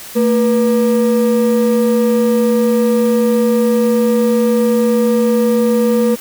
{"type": "ring-modulated tone", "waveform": "triangle", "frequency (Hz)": 354.7, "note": "F4", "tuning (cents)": 27, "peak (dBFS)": -5, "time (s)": [0.15, 6.16], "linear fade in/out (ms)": 20, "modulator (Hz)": 130, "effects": ["white hiss -32 dBFS RMS until 6.2 s"]}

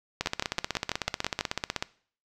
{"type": "two click trains", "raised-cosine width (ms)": 0.2, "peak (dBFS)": [-10, -10], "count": [8, 27], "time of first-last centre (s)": [[0.26, 1.409], [0.21, 1.825]], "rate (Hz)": [6.09, 16.1], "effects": ["noise-tail reverb RT60 0.5 s tail -20 dB re dry"]}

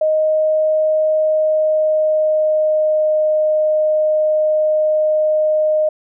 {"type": "tone with pitch glide", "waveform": "sine", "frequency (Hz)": [622.3, 616.9], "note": ["D#5", "D#5"], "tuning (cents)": [0, -15], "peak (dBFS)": -12, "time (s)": [0.01, 5.89], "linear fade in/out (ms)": 5, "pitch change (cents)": -15, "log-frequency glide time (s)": [1.17, 3.19], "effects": []}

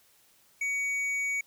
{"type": "tone with hard clipping", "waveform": "sine", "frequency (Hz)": 2250, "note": "C#7", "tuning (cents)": 25, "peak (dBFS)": -29, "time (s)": [0.61, 1.41], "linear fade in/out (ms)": 5, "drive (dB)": 6, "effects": ["white hiss -63 dBFS RMS until 1.46 s"]}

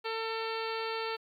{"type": "harmonic tone", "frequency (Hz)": 448.7, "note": "A4", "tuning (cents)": 34, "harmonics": [1, 2, 3, 4, 5, 6, 7, 8, 9, 10], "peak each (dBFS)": [-36, -39, -40, -45, -45, -44, -48, -50, -48, -46], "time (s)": [0.04, 1.17], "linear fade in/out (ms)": 20, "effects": ["11-bit"]}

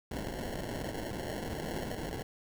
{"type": "noise with sample-and-hold", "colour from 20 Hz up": "blue", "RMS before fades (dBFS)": -38, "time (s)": [0.11, 2.23], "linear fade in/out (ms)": 5, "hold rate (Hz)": 1225, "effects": []}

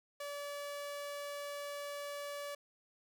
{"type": "tone", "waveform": "sawtooth", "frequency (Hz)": 575, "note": "D5", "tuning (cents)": -37, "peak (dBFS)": -37, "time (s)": [0.2, 2.55], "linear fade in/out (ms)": 5, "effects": []}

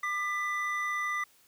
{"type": "tone pair together", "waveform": "triangle", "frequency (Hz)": [1199.2, 1986], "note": ["D6", "B6"], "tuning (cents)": [36, 9], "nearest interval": "major sixth", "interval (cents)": 873, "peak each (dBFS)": [-31, -30], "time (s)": [0.03, 1.24], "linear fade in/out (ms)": 5, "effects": ["white hiss -63 dBFS RMS until 1.47 s"]}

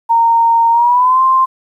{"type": "tone with pitch glide", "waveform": "sine", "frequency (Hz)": [923, 1048.1], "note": ["A#5", "C6"], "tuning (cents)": [-17, 3], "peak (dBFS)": -7, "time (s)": [0.09, 1.46], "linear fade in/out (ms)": 20, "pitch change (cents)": 220, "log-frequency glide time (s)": [0.71, 1.21], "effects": ["8-bit"]}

